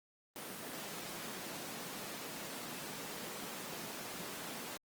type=high-pass noise; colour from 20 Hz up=pink; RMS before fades=-45 dBFS; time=0.36-4.77 s; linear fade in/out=0 ms; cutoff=160 Hz; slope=24 dB/octave; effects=Opus 24 kbps